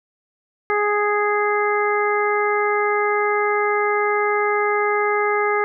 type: harmonic tone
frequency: 415.3 Hz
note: G#4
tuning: in tune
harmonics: 1 / 2 / 3 / 4 / 5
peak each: -20 / -24 / -23 / -27 / -25 dBFS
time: 0.7-5.64 s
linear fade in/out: 0 ms
effects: none